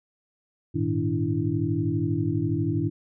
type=tone cluster; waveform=sine; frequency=102.4 / 114.7 / 156.9 / 290.7 / 331.6 Hz; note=G#2 / A#2 / D#3 / D4 / E4; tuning=-24 / -28 / +15 / -18 / +10 cents; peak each=-29 dBFS; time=0.74-2.9 s; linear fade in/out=20 ms; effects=none